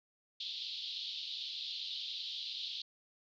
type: band-pass noise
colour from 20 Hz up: pink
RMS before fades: -42 dBFS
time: 0.4-2.82 s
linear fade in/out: 5 ms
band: 3300 to 4300 Hz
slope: 48 dB/octave
effects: none